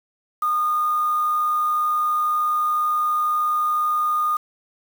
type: tone with quantisation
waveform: sine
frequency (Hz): 1223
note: D#6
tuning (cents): -30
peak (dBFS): -18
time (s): 0.42-4.37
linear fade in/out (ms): 5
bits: 6
effects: none